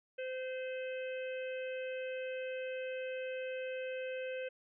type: harmonic tone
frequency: 516 Hz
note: C5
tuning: 24 cents flat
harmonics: 1 / 3 / 4 / 5 / 6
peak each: -38 / -48 / -55 / -48 / -56 dBFS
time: 0.18-4.49 s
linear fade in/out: 10 ms
effects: none